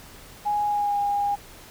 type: tone with pitch glide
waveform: sine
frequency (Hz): 830 to 812.9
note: G#5 to G#5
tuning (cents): -1 to -37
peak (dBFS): -21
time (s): 0.45-1.36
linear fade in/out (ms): 20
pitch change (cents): -36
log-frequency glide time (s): 0.66-0.98
effects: pink hiss -46 dBFS RMS until 1.7 s